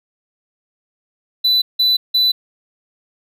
triangle tone bursts, 3989 Hz, B7, 17 cents sharp, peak -10 dBFS, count 3, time 1.44-2.32 s, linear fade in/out 10 ms, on 180 ms, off 170 ms, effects none

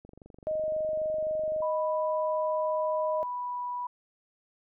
click train, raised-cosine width 2 ms, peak -36 dBFS, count 38, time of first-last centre 0.05-1.605 s, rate 23.8 Hz
sine tone, 622.3 Hz, D#5, in tune, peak -27 dBFS, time 0.47-3.23 s, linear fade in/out 0 ms
sine tone with pitch glide, 987.8 to 981 Hz, B5 to B5, 0 to -12 cents, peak -31 dBFS, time 1.62-3.87 s, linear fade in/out 5 ms, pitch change -12 cents, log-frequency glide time 3.07-3.63 s
effects none

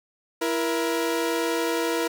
sawtooth tone pair together, 332.8 / 473.7 Hz, E4 / A#4, +17 / +28 cents, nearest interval tritone, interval 611 cents, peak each -22 / -22 dBFS, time 0.41-2.08 s, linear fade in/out 10 ms, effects none

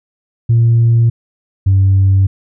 sine tone pair in turn, 116.2 / 96.51 Hz, A#2 / G2, -5 / -27 cents, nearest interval minor third, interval 322 cents, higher first, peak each -5 dBFS, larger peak neither, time 0.49-1.1 / 1.66-2.27 s, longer neither, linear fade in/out 10 ms, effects tanh soft clip ceiling -4 dBFS

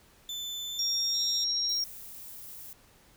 35% pulse tone with pitch glide, 3520 to 3657 Hz, A7 to A#7, 0 to -34 cents, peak -33 dBFS, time 0.29-1.44 s, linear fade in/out 2 ms, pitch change +66 cents, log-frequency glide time 0.66-1.2 s
sine tone, 5580 Hz, F8, 2 cents flat, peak -27 dBFS, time 0.79-1.84 s, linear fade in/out 2 ms
sine tone with tremolo, 3951 Hz, B7, in tune, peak -33 dBFS, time 1.13-1.8 s, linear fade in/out 50 ms, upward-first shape triangle, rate 14 Hz, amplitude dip 65%
violet noise, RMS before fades -45 dBFS, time 1.69-2.73 s, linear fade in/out 0 ms
effects pink hiss -60 dBFS RMS until 3.16 s

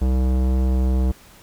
sine tone with tanh clipping, 64.2 Hz, C2, 32 cents flat, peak -18 dBFS, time 0.01-1.12 s, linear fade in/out 10 ms, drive 18 dB, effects pink hiss -48 dBFS RMS until 1.42 s

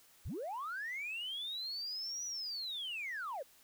sine linear two-way sweep, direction up then down, 31.09 to 5920 to 480 Hz, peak -37 dBFS, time 0.25-3.43 s, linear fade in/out 10 ms, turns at 2.25 s, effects tanh soft clip ceiling -35 dBFS + white hiss -64 dBFS RMS until 3.63 s

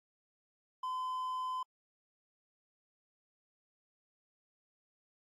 triangle tone, 1021 Hz, C6, 43 cents flat, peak -33 dBFS, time 0.83-1.63 s, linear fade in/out 5 ms, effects AAC 64 kbps

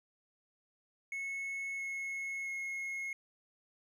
triangle tone with pitch steps, 2193 / 2179 / 2165 Hz, C#7 / C#7 / C#7, -19 / -30 / -41 cents, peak -35 dBFS, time 1.12-3.13 s, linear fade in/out 2 ms, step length 670 ms, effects none

